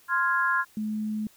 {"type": "chord", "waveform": "sine", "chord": "F minor", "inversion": "second", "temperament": "equal", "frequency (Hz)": [1046.5, 1396.9, 1661.2], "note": ["C6", "F6", "Ab6"], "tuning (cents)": [0, 0, 0], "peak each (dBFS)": -26, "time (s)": [0.08, 0.65], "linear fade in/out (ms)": 50}
{"type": "tone", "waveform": "sine", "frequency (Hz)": 214.4, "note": "A3", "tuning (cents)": -45, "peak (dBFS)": -27, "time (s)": [0.77, 1.27], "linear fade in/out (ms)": 2}
{"effects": ["white hiss -58 dBFS RMS until 1.36 s"]}